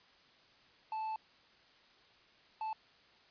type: tone bursts at uneven times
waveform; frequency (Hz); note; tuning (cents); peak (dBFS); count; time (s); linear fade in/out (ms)
triangle; 876; A5; -8; -34; 2; 0.92-1.16 / 2.61-2.73; 2
effects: white hiss -64 dBFS RMS until 3.3 s + resampled to 11025 Hz